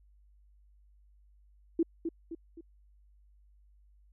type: tone with echo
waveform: sine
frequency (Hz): 331.6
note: E4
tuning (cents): +10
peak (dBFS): -23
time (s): 1.79-1.83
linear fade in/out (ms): 5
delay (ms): 260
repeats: 3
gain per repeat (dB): -7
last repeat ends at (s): 2.61
effects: added 50 Hz sine -59 dBFS peak until 4.12 s